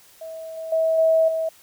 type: tone with level steps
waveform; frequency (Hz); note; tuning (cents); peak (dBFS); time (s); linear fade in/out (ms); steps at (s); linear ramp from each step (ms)
sine; 646; E5; -35; -32 / -29 / -17 / -14 / -21; 0.21-1.49; 5; 0.57 / 0.72 / 0.98 / 1.28; 5
effects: white hiss -52 dBFS RMS until 1.62 s